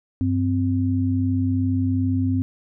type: tone pair together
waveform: sine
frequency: 97.39 / 260 Hz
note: G2 / C4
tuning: -11 / -11 cents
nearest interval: octave + perfect fourth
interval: 1700 cents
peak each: -21 dBFS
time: 0.21-2.42 s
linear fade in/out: 0 ms
effects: none